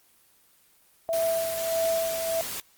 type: tone with tremolo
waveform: sine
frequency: 659.3 Hz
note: E5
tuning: in tune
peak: -22 dBFS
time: 1.09-2.41 s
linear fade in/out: 0 ms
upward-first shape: sine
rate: 1.6 Hz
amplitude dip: 55%
type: noise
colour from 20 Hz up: white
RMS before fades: -34 dBFS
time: 1.13-2.6 s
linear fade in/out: 0 ms
effects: white hiss -61 dBFS RMS until 2.77 s + Opus 24 kbps